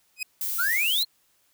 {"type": "tone with exponential growth", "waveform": "sawtooth", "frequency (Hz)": 2512, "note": "D#7", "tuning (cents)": 16, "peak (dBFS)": -21, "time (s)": [0.16, 0.23], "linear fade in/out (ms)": 5, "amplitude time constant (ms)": 15}
{"type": "noise", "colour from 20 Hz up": "violet", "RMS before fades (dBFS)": -29, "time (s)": [0.41, 1.03], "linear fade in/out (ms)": 2}
{"type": "exponential sweep", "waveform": "triangle", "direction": "up", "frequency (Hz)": [1333, 4300], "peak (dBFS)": -21, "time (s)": [0.58, 1.05], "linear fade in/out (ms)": 20}
{"effects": ["white hiss -66 dBFS RMS until 1.53 s"]}